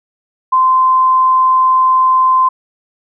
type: tone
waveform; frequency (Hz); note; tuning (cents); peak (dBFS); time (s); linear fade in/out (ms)
sine; 1036; C6; -17; -7; 0.52-2.49; 10
effects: none